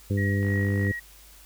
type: harmonic tone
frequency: 100 Hz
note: G2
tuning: 35 cents sharp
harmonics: 1 / 2 / 3 / 4 / 5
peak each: -23 / -29 / -33 / -35 / -37 dBFS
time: 0.1-0.92 s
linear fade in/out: 5 ms
type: tone with tremolo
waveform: sine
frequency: 1900 Hz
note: A#6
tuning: 33 cents sharp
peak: -29 dBFS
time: 0.17-1 s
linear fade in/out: 10 ms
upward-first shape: sine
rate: 3.1 Hz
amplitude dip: 50%
type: click train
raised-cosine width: 0.5 ms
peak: -30 dBFS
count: 25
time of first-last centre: 0.43-0.868 s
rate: 54.8 Hz
effects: added 50 Hz sine -52 dBFS peak until 1.45 s + white hiss -52 dBFS RMS until 1.45 s